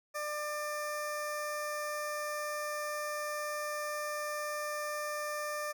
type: tone with notch filter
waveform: 15% pulse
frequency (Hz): 597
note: D5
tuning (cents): +28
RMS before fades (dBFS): -37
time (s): 0.14-5.73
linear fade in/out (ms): 20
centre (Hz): 3000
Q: 1.7
effects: none